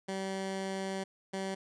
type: tone bursts at uneven times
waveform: 15% pulse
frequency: 192.3 Hz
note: G3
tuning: 33 cents flat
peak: -28 dBFS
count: 2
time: 0.08-1.04 / 1.33-1.55 s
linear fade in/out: 10 ms
effects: resampled to 22050 Hz